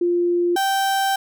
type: tone pair in turn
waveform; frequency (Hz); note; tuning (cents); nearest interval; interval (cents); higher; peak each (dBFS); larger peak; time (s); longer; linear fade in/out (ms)
sine / 35% pulse; 349.2 / 780.1; F4 / G5; 0 / -9; octave + major second; 1391; second; -16; neither; 0.01-0.56 / 0.56-1.16; second; 5
effects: none